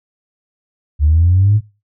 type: exponential sweep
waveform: sine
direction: up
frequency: 71.8 to 110 Hz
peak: -7 dBFS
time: 0.99-1.61 s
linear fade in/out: 50 ms
effects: noise-tail reverb RT60 0.3 s tail -23 dB re dry + tanh soft clip ceiling -3 dBFS